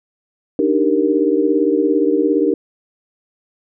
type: chord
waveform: sine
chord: Eb major seventh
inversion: third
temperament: equal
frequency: 293.7 / 311.1 / 392 / 466.2 Hz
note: D4 / Eb4 / G4 / Bb4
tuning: 0 / 0 / 0 / 0 cents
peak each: -18 dBFS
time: 0.59-2.54 s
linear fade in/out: 2 ms
effects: none